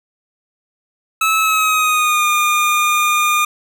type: tone with pitch glide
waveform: 25% pulse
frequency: 1300 to 1212.9 Hz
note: E6 to D#6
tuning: -24 to -45 cents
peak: -9 dBFS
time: 1.21-3.45 s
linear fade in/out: 5 ms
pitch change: -121 cents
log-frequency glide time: 1.38-2.26 s
effects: none